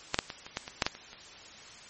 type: clicks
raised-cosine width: 0.2 ms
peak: -8 / -6 / -19 / -24 / -13 / -21 / -6 / -9 / -26 / -27 dBFS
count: 10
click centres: 0.144 / 0.189 / 0.302 / 0.465 / 0.571 / 0.679 / 0.822 / 0.865 / 0.951 / 1.131 s
effects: white hiss -49 dBFS RMS until 1.89 s + MP3 32 kbps